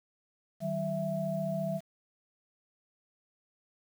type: tone cluster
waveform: sine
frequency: 156.7 / 191.2 / 661 Hz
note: D#3 / G3 / E5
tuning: +13 / -43 / +5 cents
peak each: -36 / -35 / -33 dBFS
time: 0.6-1.81 s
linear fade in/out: 50 ms
effects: 9-bit